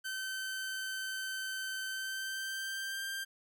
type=tone with pitch glide; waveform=sawtooth; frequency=1539 to 1580.4 Hz; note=G6 to G6; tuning=-32 to +14 cents; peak=-33 dBFS; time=0.04-3.25 s; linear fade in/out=20 ms; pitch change=+46 cents; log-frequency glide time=1.86-3.03 s; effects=none